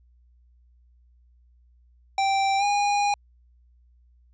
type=tone with pitch glide; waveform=square; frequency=782 to 816.6 Hz; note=G5 to G#5; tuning=-4 to -29 cents; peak=-21 dBFS; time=2.18-3.14 s; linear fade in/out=2 ms; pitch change=+75 cents; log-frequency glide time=2.58-2.64 s; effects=added 60 Hz sine -55 dBFS peak until 4.33 s + resampled to 16000 Hz